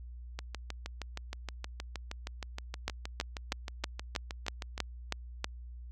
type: two click trains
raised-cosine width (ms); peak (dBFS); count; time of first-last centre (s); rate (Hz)
0.2; -21 / -14; 29 / 9; 0.39-4.779 / 2.88-5.444; 6.38 / 3.12
effects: added 60 Hz sine -43 dBFS peak until 5.91 s